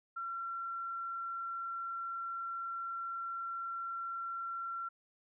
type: tone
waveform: sine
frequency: 1362 Hz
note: F6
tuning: 44 cents flat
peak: -37 dBFS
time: 0.16-4.89 s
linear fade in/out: 10 ms
effects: none

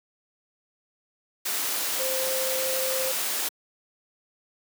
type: tone in noise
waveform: sine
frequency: 523.3 Hz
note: C5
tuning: in tune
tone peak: -28 dBFS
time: 1.99-3.12 s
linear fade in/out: 10 ms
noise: white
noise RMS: -28 dBFS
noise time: 1.45-3.49 s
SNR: -3 dB
effects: high-pass 300 Hz 12 dB/octave

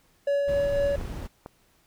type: tone with tremolo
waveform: triangle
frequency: 566 Hz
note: C#5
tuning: 36 cents sharp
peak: -19 dBFS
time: 0.27-0.96 s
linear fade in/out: 5 ms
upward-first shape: sine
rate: 4 Hz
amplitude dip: 25%
type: noise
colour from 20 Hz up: brown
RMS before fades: -34 dBFS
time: 0.47-1.28 s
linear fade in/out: 20 ms
type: clicks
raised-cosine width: 1 ms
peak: -24 dBFS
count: 2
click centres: 1.012 / 1.461 s
effects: pink hiss -64 dBFS RMS until 1.86 s

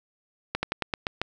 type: slowing click train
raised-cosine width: 0.3 ms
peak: -10 dBFS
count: 7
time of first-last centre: 0.55-1.216 s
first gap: 80 ms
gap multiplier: 1.13
effects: none

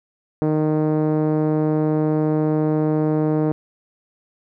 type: tone with low-pass filter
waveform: 5% pulse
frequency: 154.2 Hz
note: D#3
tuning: 15 cents flat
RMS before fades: -19 dBFS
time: 0.42-3.52 s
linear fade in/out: 0 ms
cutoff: 380 Hz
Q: 1.2
effects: none

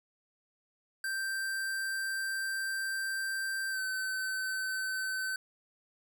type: tone with pitch glide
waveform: square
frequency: 1568 to 1530.4 Hz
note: G6 to G6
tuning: 0 to -42 cents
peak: -33 dBFS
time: 1.04-5.36 s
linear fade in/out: 2 ms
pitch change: -42 cents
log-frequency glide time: 3.7-3.8 s
effects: none

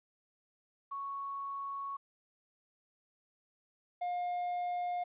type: tone pair in turn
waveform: sine / triangle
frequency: 1109 / 711 Hz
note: C#6 / F5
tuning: 0 / +31 cents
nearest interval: minor sixth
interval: 769 cents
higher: first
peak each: -37 / -31 dBFS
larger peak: second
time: 0.91-1.97 / 4.01-5.04 s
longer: first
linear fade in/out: 10 ms
effects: resampled to 8000 Hz + 12-bit

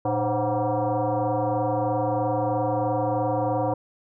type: tone with frequency modulation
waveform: sine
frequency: 116.54 Hz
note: A#2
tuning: in tune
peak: -21 dBFS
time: 0.05-3.74 s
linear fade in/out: 5 ms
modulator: 210 Hz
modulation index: 3.9
effects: none

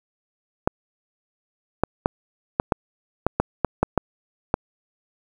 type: clicks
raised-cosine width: 1 ms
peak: -3 dBFS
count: 11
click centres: 0.675 / 1.836 / 2.059 / 2.599 / 2.722 / 3.266 / 3.4 / 3.647 / 3.83 / 3.977 / 4.541 s
effects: 7-bit

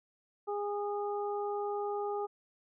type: harmonic tone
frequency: 410 Hz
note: G#4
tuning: 22 cents flat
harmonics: 1 / 2 / 3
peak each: -34 / -37 / -43 dBFS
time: 0.47-2.27 s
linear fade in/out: 20 ms
effects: none

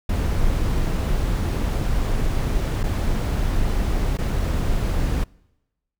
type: noise with dropouts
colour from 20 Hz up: brown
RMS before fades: -21 dBFS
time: 0.09-5.24 s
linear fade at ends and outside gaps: 5 ms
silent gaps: 2.832-2.837 / 4.173-4.185 s
effects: noise-tail reverb RT60 1.0 s tail -26 dB re dry

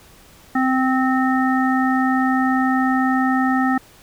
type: harmonic tone with a mistuned harmonic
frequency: 260 Hz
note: C4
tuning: 11 cents flat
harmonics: 1 / 3 / 5 / 7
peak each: -17 / -22 / -24 / -25 dBFS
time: 0.55-3.78 s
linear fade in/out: 5 ms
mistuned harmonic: 7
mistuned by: +16 cents
effects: pink hiss -48 dBFS RMS until 4.02 s

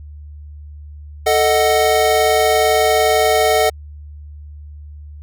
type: chord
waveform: square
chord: D# diminished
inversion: second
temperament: equal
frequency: 440 / 622.3 / 740 Hz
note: A4 / D#5 / F#5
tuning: 0 / 0 / 0 cents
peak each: -17 dBFS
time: 1.26-3.7 s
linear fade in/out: 10 ms
effects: added 74 Hz sine -32 dBFS peak until 5.22 s

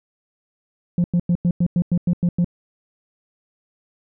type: tone bursts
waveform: sine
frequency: 174.61 Hz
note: F3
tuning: in tune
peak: -12 dBFS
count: 10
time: 0.98-2.445 s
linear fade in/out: 2 ms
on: 61 ms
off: 95 ms
effects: tanh soft clip ceiling -13 dBFS

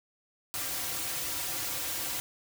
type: noise with comb filter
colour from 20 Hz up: white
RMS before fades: -34 dBFS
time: 0.54-2.2 s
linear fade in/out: 0 ms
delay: 4.7 ms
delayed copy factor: -0.95
effects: none

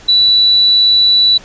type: tone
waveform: sine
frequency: 3951 Hz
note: B7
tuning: in tune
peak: -6 dBFS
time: 0.08-1.38 s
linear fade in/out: 10 ms
effects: pink hiss -38 dBFS RMS until 1.44 s + resampled to 16000 Hz

